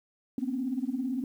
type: tone cluster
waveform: sine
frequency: 237.7 / 257.3 / 274.8 Hz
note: A#3 / C4 / C#4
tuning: +34 / -29 / -15 cents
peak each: -34 / -31 / -34 dBFS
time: 0.38-1.24 s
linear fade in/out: 2 ms
effects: tanh soft clip ceiling -19 dBFS + 10-bit